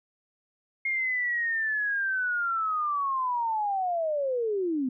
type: linear sweep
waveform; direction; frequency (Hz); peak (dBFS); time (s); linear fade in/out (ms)
sine; down; 2144 to 245.3; -25; 0.85-4.89; 5
effects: none